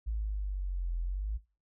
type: linear two-way sweep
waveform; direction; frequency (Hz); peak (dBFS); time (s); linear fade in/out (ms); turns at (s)
sine; down then up; 55 to 42.05 to 55; -30; 0.06-1.38; 20; 0.99
effects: noise-tail reverb RT60 0.3 s tail -18 dB re dry